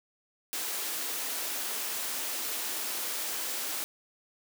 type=high-pass noise; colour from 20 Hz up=white; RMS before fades=-34 dBFS; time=0.53-3.84 s; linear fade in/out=0 ms; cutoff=250 Hz; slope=24 dB/octave; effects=none